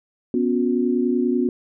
sine chord, B suspended second, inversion none, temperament equal with one note detuned, 246.9 / 277.2 / 360.9 Hz, B3 / C#4 / F#4, 0 / 0 / -43 cents, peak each -20 / -24 / -22 dBFS, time 0.34-1.49 s, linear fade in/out 2 ms, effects none

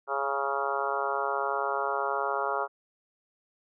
harmonic tone with a mistuned harmonic, 138.7 Hz, C#3, 1 cent sharp, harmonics 3 / 4 / 5 / 6 / 7 / 8 / 9 / 10, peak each -35 / -35 / -35 / -35 / -35 / -35 / -35 / -35 dBFS, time 0.07-2.68 s, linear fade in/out 50 ms, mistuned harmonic 7, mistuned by -15 cents, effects none

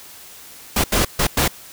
pink noise bursts at uneven times, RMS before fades -17 dBFS, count 4, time 0.76-0.84 / 0.92-1.05 / 1.19-1.27 / 1.37-1.48 s, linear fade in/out 5 ms, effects white hiss -41 dBFS RMS until 1.72 s

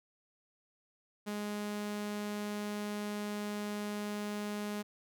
sawtooth tone, 207.7 Hz, G#3, in tune, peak -32 dBFS, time 1.26-4.83 s, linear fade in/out 20 ms, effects none

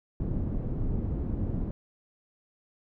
pink low-pass noise, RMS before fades -30 dBFS, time 0.2-1.71 s, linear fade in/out 0 ms, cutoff 260 Hz, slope 12 dB/octave, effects none

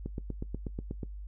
click train, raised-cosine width 3 ms, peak -23 dBFS, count 9, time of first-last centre 0.06-1.032 s, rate 8.23 Hz, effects noise-tail reverb RT60 0.1 s tail -19 dB re dry + added 50 Hz sine -39 dBFS peak until 1.27 s

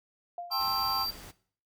sine tone with exponential decay, 698.5 Hz, F5, in tune, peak -33 dBFS, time 0.38-0.82 s, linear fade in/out 2 ms, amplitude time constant 95 ms
triangle chord, A minor seventh, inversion third, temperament just, 792 / 880 / 1056 / 1320 Hz, G5 / A5 / C6 / E6, +18 / 0 / +16 / +2 cents, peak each -33 / -36 / -31 / -34 dBFS, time 0.5-1.07 s, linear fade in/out 50 ms
square tone, 4698 Hz, D8, in tune, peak -31 dBFS, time 0.51-1.11 s, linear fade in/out 10 ms
pink noise, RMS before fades -47 dBFS, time 0.59-1.32 s, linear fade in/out 20 ms
effects noise-tail reverb RT60 0.5 s tail -18 dB re dry

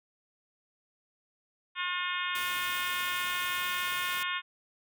harmonic tone, 358.5 Hz, F4, 45 cents sharp, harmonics 3 / 4 / 5 / 6 / 7 / 8 / 9 / 10, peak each -36 / -37 / -38 / -39 / -39 / -40 / -41 / -41 dBFS, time 1.75-4.42 s, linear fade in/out 50 ms
white noise, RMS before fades -41 dBFS, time 2.35-4.23 s, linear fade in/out 2 ms
effects none

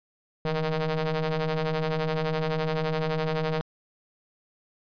sawtooth ring-modulated tone, 155.56 Hz, D#3, in tune, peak -18 dBFS, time 0.45-3.61 s, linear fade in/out 0 ms, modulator 317 Hz, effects resampled to 11025 Hz

